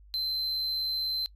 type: tone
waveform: triangle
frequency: 4088 Hz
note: C8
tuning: 41 cents flat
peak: -27 dBFS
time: 0.14-1.26 s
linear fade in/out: 0 ms
effects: noise-tail reverb RT60 0.1 s tail -23 dB re dry + added 50 Hz sine -51 dBFS peak until 1.35 s